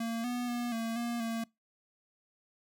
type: tone with pitch steps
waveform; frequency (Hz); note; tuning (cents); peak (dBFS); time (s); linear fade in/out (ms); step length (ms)
square; 229.2 / 244.8 / 240.9 / 227.4 / 236.5 / 227.9; A#3 / B3 / B3 / A#3 / A#3 / A#3; -29 / -15 / -43 / -43 / +25 / -39; -33; 0-1.44; 5; 240
effects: noise-tail reverb RT60 0.2 s tail -24 dB re dry